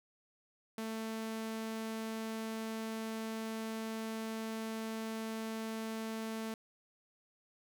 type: tone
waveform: sawtooth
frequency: 222.2 Hz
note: A3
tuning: 17 cents sharp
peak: -34 dBFS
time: 0.78-6.54 s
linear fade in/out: 2 ms
effects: none